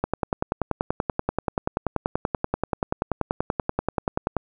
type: click train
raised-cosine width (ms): 1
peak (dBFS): -8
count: 46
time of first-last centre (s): 0.04-4.367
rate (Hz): 10.4
effects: none